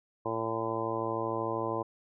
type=harmonic tone; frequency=112.9 Hz; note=A2; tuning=45 cents sharp; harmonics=1 / 2 / 3 / 4 / 5 / 6 / 7 / 8 / 9; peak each=-41 / -44 / -36 / -37 / -37 / -42 / -41 / -41 / -36 dBFS; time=0.25-1.83 s; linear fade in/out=10 ms; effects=none